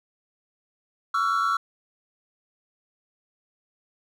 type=tone cluster; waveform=triangle; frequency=1125 / 1338 / 1427 Hz; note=C#6 / E6 / F6; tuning=+25 / +25 / +37 cents; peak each=-25 / -21 / -29 dBFS; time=1.14-1.57 s; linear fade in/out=5 ms; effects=none